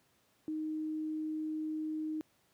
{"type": "tone", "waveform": "sine", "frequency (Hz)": 311.1, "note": "D#4", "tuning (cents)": 0, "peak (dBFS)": -34, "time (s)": [0.48, 2.21], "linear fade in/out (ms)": 0, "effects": ["pink hiss -71 dBFS RMS until 2.53 s", "high-pass 100 Hz 12 dB/octave"]}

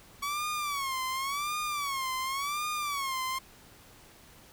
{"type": "tone with vibrato", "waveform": "sawtooth", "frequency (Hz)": 1123, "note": "C#6", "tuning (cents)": 22, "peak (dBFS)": -27, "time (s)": [0.22, 3.39], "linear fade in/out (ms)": 10, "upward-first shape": "sine", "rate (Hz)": 0.91, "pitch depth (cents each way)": 140, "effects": ["pink hiss -55 dBFS RMS until 4.52 s"]}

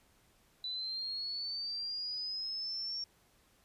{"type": "linear sweep", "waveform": "sine", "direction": "up", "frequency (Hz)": [3965, 5520], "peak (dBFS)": -36, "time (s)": [0.64, 3.04], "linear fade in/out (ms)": 2, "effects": ["pink hiss -68 dBFS RMS until 3.64 s", "resampled to 32000 Hz"]}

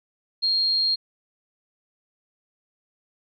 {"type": "tone", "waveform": "sine", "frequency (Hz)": 4233, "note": "C8", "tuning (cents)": 19, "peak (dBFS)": -19, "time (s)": [0.42, 0.96], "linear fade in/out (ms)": 20, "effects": []}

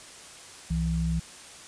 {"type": "tone pair together", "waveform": "sine", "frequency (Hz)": [64.9, 164.39], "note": ["C2", "E3"], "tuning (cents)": [-13, -4], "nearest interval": "octave + major third", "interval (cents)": 1609, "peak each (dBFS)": [-28, -26], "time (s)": [0.7, 1.2], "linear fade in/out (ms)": 10, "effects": ["white hiss -46 dBFS RMS until 1.67 s", "resampled to 22050 Hz"]}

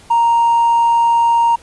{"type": "tone with hard clipping", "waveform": "triangle", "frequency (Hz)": 932.3, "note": "A#5", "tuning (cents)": 0, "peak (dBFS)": -9, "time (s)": [0.1, 1.56], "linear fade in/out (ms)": 10, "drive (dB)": 2, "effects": ["pink hiss -44 dBFS RMS until 1.62 s", "resampled to 24000 Hz"]}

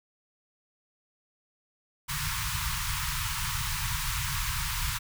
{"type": "band-stop noise", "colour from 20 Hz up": "pink", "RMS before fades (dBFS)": -31, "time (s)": [2.08, 4.99], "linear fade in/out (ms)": 20, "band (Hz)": [160, 910], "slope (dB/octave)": 96, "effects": []}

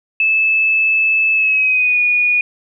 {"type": "tone with pitch glide", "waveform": "sine", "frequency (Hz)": [2616, 2455], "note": ["E7", "D#7"], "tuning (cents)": [-14, -24], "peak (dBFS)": -11, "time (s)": [0.2, 2.41], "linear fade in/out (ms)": 2, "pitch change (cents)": -110, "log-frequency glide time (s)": [1.33, 2], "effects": []}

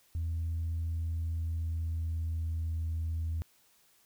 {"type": "tone with pitch glide", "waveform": "sine", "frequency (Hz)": [82.41, 81.32], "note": ["E2", "E2"], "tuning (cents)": [0, -23], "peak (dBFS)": -29, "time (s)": [0.15, 3.42], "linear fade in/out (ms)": 0, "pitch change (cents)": -23, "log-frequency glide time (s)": [0.84, 2.89], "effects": ["tanh soft clip ceiling -28 dBFS", "white hiss -66 dBFS RMS until 4.05 s"]}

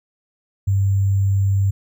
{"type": "tone with sample-and-hold", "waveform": "sine", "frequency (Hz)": 98, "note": "G2", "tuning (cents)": 0, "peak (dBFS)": -14, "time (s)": [0.67, 1.71], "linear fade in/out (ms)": 10, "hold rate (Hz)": 7350, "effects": []}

